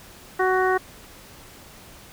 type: harmonic tone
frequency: 372.8 Hz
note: F#4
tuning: 13 cents sharp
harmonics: 1 / 2 / 3 / 4 / 5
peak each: -21 / -24 / -26 / -27 / -28 dBFS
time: 0.39-0.78 s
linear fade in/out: 10 ms
effects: pink hiss -46 dBFS RMS until 2.12 s